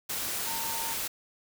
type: tone in noise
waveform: sine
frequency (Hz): 912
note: A#5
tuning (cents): -38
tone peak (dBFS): -37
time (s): 0.46-0.94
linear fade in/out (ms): 10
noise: white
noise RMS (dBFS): -33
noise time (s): 0.09-1.08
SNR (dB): -7
effects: none